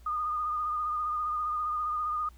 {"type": "tone with vibrato", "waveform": "sine", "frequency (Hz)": 1225, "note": "D#6", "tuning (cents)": -27, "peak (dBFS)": -28, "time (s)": [0.06, 2.29], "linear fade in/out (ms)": 5, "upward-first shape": "triangle", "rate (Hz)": 15, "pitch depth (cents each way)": 41, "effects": ["added 60 Hz sine -50 dBFS peak until 2.37 s", "pink hiss -63 dBFS RMS until 2.37 s"]}